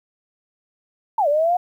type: linear two-way sweep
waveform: sine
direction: down then up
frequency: 932.3 to 565 to 730 Hz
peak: -15 dBFS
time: 1.18-1.57 s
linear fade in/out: 5 ms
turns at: 1.28 s
effects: 9-bit